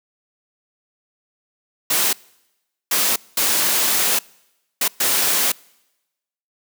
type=noise bursts at uneven times; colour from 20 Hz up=white; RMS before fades=-18 dBFS; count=5; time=1.9-2.13 / 2.91-3.16 / 3.37-4.19 / 4.81-4.88 / 5-5.52 s; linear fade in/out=5 ms; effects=noise-tail reverb RT60 1.0 s tail -26 dB re dry + high-pass 200 Hz 12 dB/octave